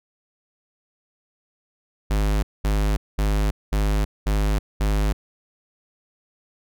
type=tone bursts; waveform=square; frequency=51.4 Hz; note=G#1; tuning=17 cents flat; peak=-19 dBFS; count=6; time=2.1-5.13 s; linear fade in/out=10 ms; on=330 ms; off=210 ms; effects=none